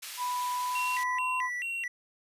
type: high-pass noise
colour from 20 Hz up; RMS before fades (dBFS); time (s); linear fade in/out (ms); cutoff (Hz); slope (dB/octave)
pink; -41; 0.02-1.04; 10; 2200; 12
type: tone with pitch glide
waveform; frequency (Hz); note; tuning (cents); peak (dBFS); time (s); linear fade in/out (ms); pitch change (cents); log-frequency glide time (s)
sine; 990 to 1014.9; B5 to B5; +4 to +47; -29; 0.17-1.5; 50; +43; 0.52-1.36
type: tone with vibrato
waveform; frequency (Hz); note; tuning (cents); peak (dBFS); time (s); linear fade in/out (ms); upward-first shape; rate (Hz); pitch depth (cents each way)
triangle; 2315; D7; -25; -30; 0.75-1.88; 5; square; 2.3; 290
effects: resampled to 32000 Hz